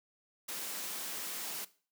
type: high-pass noise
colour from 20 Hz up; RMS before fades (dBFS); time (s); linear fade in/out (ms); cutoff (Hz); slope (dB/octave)
white; -40; 0.48-1.65; 10; 160; 96
effects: noise-tail reverb RT60 0.4 s tail -18 dB re dry